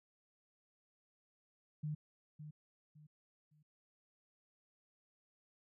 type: tone with echo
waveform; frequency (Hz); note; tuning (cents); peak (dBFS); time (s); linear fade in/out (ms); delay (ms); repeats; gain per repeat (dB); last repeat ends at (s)
sine; 151.4; D#3; -47; -37; 1.83-1.95; 10; 560; 3; -10; 3.63
effects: none